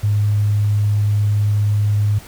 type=tone; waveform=sine; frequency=103.83 Hz; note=G#2; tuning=in tune; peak=-13 dBFS; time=0.03-2.19 s; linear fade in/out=10 ms; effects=pink hiss -40 dBFS RMS until 2.27 s